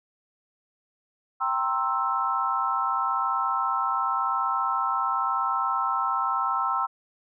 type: chord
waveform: sine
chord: C dominant seventh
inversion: second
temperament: equal with one note detuned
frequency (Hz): 784 / 932.3 / 1053.2 / 1318.5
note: G5 / Bb5 / C6 / E6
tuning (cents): 0 / 0 / +11 / 0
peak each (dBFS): -31 / -31 / -28 / -26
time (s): 1.4-6.87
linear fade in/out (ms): 20
effects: none